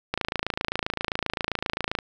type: click train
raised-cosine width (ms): 0.3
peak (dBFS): -9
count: 52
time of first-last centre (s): 0.14-1.988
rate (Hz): 27.6
effects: none